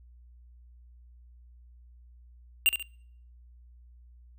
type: tone with echo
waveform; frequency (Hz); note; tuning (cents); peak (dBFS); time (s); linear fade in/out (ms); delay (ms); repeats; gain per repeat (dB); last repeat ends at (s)
square; 2782; F7; -7; -19; 2.66-2.69; 0; 68; 2; -8; 2.826
effects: noise-tail reverb RT60 0.6 s tail -26 dB re dry + added 60 Hz sine -51 dBFS peak until 4.38 s